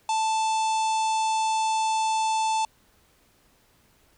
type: harmonic tone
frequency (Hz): 880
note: A5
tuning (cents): 0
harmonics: 1 / 3 / 4 / 5 / 6 / 7 / 8 / 9 / 10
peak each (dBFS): -22 / -36 / -38 / -40 / -44 / -40 / -41 / -47 / -42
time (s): 0.09-2.65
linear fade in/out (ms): 2
effects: pink hiss -62 dBFS RMS until 4.17 s